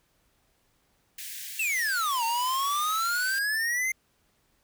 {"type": "high-pass noise", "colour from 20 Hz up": "white", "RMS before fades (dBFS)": -39, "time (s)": [1.18, 3.39], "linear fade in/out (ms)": 5, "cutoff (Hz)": 1600, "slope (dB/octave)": 96}
{"type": "exponential two-way sweep", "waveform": "square", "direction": "down then up", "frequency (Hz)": [2746, 905, 2113], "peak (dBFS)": -26, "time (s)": [1.59, 3.92], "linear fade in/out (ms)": 5, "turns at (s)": 2.24}
{"effects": ["pink hiss -69 dBFS RMS until 4.63 s"]}